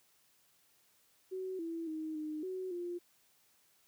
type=tone with pitch steps; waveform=sine; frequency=375 / 331.2 / 314.3 / 307 / 372.8 / 350.4 Hz; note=F#4 / E4 / D#4 / D#4 / F#4 / F4; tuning=+23 / +8 / +18 / -23 / +13 / +6 cents; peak=-37 dBFS; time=1.31-2.99 s; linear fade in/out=20 ms; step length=280 ms; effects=white hiss -70 dBFS RMS until 3.87 s + high-pass 60 Hz 12 dB/octave